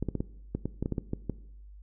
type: clicks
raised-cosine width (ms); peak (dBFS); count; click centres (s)
3; -17; 12; 0.026 / 0.087 / 0.153 / 0.205 / 0.55 / 0.656 / 0.826 / 0.859 / 0.923 / 0.982 / 1.134 / 1.297
effects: noise-tail reverb RT60 0.8 s tail -19 dB re dry + added 50 Hz sine -46 dBFS peak until 1.82 s